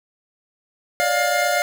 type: tone cluster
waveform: square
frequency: 573 / 601 / 706 / 1418 / 2113 Hz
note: D5 / D5 / F5 / F6 / C7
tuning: -43 / +40 / +19 / +26 / +16 cents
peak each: -26 / -26 / -22 / -25 / -28 dBFS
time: 1-1.62 s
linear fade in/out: 0 ms
effects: none